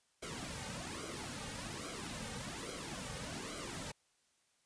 pink noise with flanger, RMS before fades -44 dBFS, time 0.22-3.92 s, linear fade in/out 10 ms, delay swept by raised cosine 1.1 to 3 ms, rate 1.2 Hz, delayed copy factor -0.75, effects white hiss -75 dBFS RMS until 4.65 s + resampled to 22050 Hz

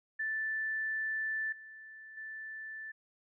sine tone with level steps, 1760 Hz, A6, in tune, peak -32 / -48 / -41 dBFS, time 0.19-2.92 s, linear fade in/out 10 ms, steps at 1.52 / 2.17 s, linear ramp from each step 5 ms, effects none

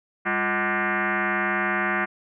sine tone with frequency modulation, 200.4 Hz, G3, 38 cents sharp, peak -21 dBFS, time 0.25-2.06 s, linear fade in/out 20 ms, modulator 275 Hz, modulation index 7.1, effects none

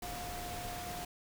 sine tone in noise, 710 Hz, F5, 28 cents sharp, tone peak -43 dBFS, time 0.02-1.05 s, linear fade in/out 5 ms, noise pink, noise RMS -43 dBFS, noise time 0.02-1.05 s, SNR -3 dB, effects none

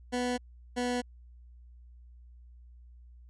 20% pulse tone pair in turn, 246.9 / 245.8 Hz, B3 / B3, 0 / -8 cents, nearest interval unison, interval 8 cents, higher first, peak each -24 dBFS, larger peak neither, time 0.12-0.38 / 0.76-1.02 s, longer neither, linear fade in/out 20 ms, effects added 60 Hz sine -50 dBFS peak until 3.29 s + resampled to 22050 Hz

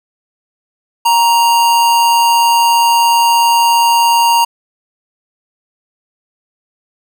square tone with amplitude modulation, 935 Hz, A#5, 5 cents sharp, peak -7 dBFS, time 1.05-4.45 s, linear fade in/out 10 ms, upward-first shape sine, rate 177 Hz, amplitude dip 30%, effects none

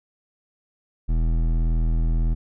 sine tone with hard clipping, 40.8 Hz, E1, 17 cents flat, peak -20 dBFS, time 1.08-2.35 s, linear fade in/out 20 ms, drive 12 dB, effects none

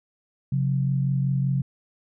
sine tone pair together, 135.2 / 180.47 Hz, C#3 / F#3, -43 / -43 cents, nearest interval perfect fourth, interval 500 cents, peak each -21 / -28 dBFS, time 0.52-1.62 s, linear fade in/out 5 ms, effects none

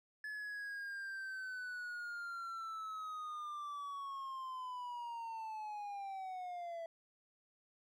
triangle linear sweep, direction down, 1718 to 659.3 Hz, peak -40 dBFS, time 0.24-6.86 s, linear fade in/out 2 ms, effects none

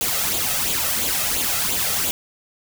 white noise with flanger, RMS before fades -22 dBFS, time 0.01-2.11 s, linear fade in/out 0 ms, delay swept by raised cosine 0.27 to 1.57 ms, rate 2.9 Hz, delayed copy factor +0.6, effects none

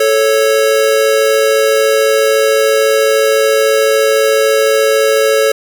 square tone pair together, 438.1 / 552 Hz, A4 / C#5, -7 / -7 cents, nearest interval major third, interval 400 cents, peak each -12 dBFS, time 0-5.52 s, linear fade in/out 5 ms, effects none

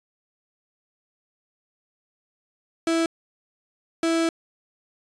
35% pulse tone pair in turn, 329.6 / 329.6 Hz, E4 / E4, 0 / 0 cents, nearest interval unison, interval 0 cents, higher neither, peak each -18 dBFS, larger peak neither, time 2.87-3.06 / 4.03-4.29 s, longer second, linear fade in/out 2 ms, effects resampled to 22050 Hz

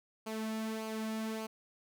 sawtooth tone with flanger, 220 Hz, A3, in tune, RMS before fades -38 dBFS, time 0.26-1.47 s, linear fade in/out 10 ms, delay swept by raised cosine 0.54 to 2.64 ms, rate 1.7 Hz, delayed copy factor -0.55, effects none

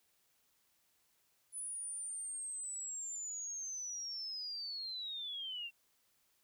sine linear sweep, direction down, 10020 to 2707 Hz, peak -40 dBFS, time 1.52-5.71 s, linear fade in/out 50 ms, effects white hiss -75 dBFS RMS until 6.43 s

